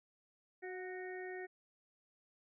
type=harmonic tone with a mistuned harmonic; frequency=370 Hz; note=F#4; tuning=in tune; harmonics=1 / 2 / 4 / 5 / 6; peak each=-44 / -51 / -57 / -49 / -57 dBFS; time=0.62-1.47 s; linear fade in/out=20 ms; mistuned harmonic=2; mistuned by=-28 cents; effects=none